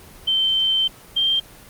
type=tone pair in turn; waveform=sine; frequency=3105 / 3167 Hz; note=G7 / G7; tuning=-17 / +17 cents; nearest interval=unison; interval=34 cents; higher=second; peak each=-16 dBFS; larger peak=neither; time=0.27-0.88 / 1.16-1.4 s; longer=first; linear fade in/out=10 ms; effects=pink hiss -44 dBFS RMS until 1.69 s + Opus 24 kbps